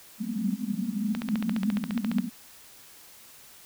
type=band-pass noise; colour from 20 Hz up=white; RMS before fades=-29 dBFS; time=0.18-2.3 s; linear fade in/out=50 ms; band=190 to 240 Hz; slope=96 dB/octave
type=click train; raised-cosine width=0.3 ms; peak=-18 dBFS; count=16; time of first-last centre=1.15-2.184 s; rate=14.5 Hz
effects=white hiss -51 dBFS RMS until 3.65 s